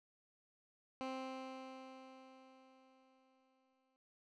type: tone with exponential decay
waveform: 15% pulse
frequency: 262.1 Hz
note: C4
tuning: 3 cents sharp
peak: -34 dBFS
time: 1.01-3.96 s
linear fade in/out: 0 ms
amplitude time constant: 640 ms
effects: low-pass 4000 Hz 12 dB/octave